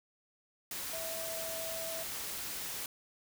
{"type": "tone in noise", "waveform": "sine", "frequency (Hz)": 654, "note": "E5", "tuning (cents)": -14, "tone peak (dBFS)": -41, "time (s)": [0.93, 2.03], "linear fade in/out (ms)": 2, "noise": "white", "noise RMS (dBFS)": -40, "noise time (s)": [0.71, 2.86], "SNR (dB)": -4, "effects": []}